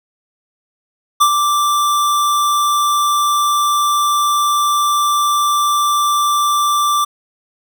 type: tone with ADSR envelope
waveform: square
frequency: 1174.7 Hz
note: D6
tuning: in tune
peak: -7 dBFS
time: 1.2-7.05 s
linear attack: 16 ms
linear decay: 72 ms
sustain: -6 dB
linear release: 12 ms
effects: none